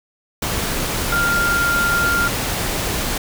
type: tone in noise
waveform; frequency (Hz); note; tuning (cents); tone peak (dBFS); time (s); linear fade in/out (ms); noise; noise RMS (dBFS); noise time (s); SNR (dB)
sine; 1396.9; F6; 0; -16; 1.12-2.28; 5; pink; -22; 0.42-3.18; +3
effects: none